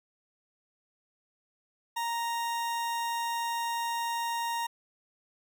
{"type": "tone", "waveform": "40% pulse", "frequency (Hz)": 932.3, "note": "A#5", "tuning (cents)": 0, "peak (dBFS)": -29, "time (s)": [1.96, 4.67], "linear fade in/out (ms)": 10, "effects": []}